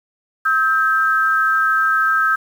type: tone pair together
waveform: sine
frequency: 1289 / 1575.9 Hz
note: E6 / G6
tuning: -39 / +9 cents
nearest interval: minor third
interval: 348 cents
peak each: -16 dBFS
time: 0.45-2.36 s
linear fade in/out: 10 ms
effects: 7-bit